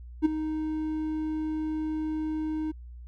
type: tone with ADSR envelope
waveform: triangle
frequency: 311.1 Hz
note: D#4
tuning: in tune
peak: -14 dBFS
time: 0.22-2.72 s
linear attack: 34 ms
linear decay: 13 ms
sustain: -12 dB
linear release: 15 ms
effects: added 60 Hz sine -41 dBFS peak until 3.07 s